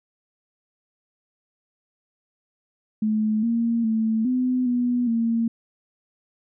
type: tone with pitch steps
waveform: sine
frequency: 215.7 / 231.9 / 221.7 / 253 / 244.6 / 229.7 Hz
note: A3 / A#3 / A3 / B3 / B3 / A#3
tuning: -34 / -9 / +13 / +42 / -16 / -25 cents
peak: -19 dBFS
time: 3.02-5.48 s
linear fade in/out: 5 ms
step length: 410 ms
effects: none